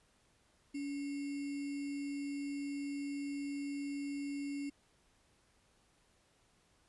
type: tone with sample-and-hold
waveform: sine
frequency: 283.6 Hz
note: C#4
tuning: 40 cents sharp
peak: -37 dBFS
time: 0.74-4.7 s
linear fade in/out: 10 ms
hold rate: 2450 Hz
effects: pink hiss -71 dBFS RMS until 6.88 s + resampled to 24000 Hz